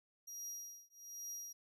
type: tone with tremolo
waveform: 35% pulse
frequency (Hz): 5720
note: F8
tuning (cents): +41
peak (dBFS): -40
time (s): 0.27-1.53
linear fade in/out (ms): 10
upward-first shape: triangle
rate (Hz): 1.2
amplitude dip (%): 100
effects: none